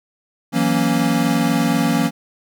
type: chord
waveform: square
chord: F# dominant seventh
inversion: third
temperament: equal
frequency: 164.81 / 185 / 233.1 / 277.2 Hz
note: E3 / F#3 / A#3 / C#4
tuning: 0 / 0 / 0 / 0 cents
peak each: -22 / -24 / -20 / -21 dBFS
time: 0.52-2.11 s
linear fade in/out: 50 ms
effects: none